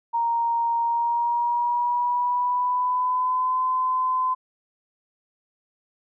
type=tone with pitch glide; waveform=sine; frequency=932.3 to 1022.6 Hz; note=A#5 to C6; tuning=0 to -40 cents; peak=-20 dBFS; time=0.13-4.35 s; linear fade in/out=20 ms; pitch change=+160 cents; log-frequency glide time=0.82-3.61 s; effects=none